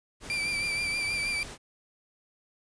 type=noise; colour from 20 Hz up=pink; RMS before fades=-42 dBFS; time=0.2-1.58 s; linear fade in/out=50 ms
type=tone with vibrato; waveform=35% pulse; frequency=2349 Hz; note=D7; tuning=in tune; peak=-26 dBFS; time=0.3-1.43 s; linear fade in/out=0 ms; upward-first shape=triangle; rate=6.3 Hz; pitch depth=40 cents each way
effects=resampled to 22050 Hz